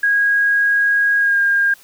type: tone with pitch glide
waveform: sine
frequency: 1642 to 1611.9 Hz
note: G#6 to G6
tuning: -20 to +48 cents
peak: -12 dBFS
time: 0.03-1.74 s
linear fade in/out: 5 ms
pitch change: -32 cents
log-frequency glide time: 1.18-1.39 s
effects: white hiss -47 dBFS RMS until 1.83 s